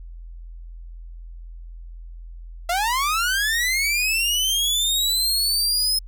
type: linear sweep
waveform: sawtooth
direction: up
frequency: 667 to 5160 Hz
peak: -16 dBFS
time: 2.69-5.99 s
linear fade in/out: 5 ms
effects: added 42 Hz sine -35 dBFS peak until 6.07 s